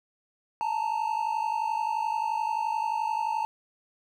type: tone pair together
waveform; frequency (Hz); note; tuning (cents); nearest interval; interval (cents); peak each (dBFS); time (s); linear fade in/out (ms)
triangle; 866 / 917.5; A5 / A#5; -28 / -28; minor second; 100; -27; 0.61-3.45; 0
effects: none